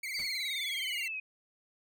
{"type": "tone with vibrato", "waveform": "40% pulse", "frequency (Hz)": 2163, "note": "C#7", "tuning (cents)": -43, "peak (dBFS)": -35, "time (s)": [0.03, 1.08], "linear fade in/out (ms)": 5, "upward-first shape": "triangle", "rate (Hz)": 19, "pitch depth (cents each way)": 130}
{"type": "exponential sweep", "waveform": "sine", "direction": "down", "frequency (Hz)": [4689, 2489], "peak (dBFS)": -35, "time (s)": [0.14, 1.2], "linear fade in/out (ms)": 5}
{"type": "noise with exponential decay", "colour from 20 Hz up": "pink", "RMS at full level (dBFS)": -46, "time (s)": [0.19, 0.35], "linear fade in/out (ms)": 0, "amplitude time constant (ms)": 34}
{"effects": []}